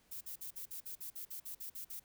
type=noise bursts; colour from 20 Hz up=violet; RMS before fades=-45 dBFS; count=13; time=0.11-1.998 s; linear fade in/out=10 ms; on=100 ms; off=49 ms; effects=pink hiss -70 dBFS RMS until 2.04 s